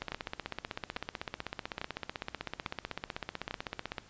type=two click trains; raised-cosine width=0.3 ms; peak=-19 / -19 dBFS; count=5 / 64; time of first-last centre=0.12-3.51 / 0.02-3.982 s; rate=1.18 / 15.9 Hz; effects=pink hiss -58 dBFS RMS until 4.09 s + resampled to 16000 Hz